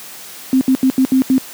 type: tone bursts at uneven times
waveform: sine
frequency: 261.6 Hz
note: C4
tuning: in tune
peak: -8 dBFS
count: 6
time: 0.53-0.61 / 0.68-0.75 / 0.83-0.9 / 0.98-1.05 / 1.12-1.22 / 1.3-1.38 s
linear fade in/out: 0 ms
effects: white hiss -34 dBFS RMS until 1.53 s + high-pass 150 Hz 12 dB/octave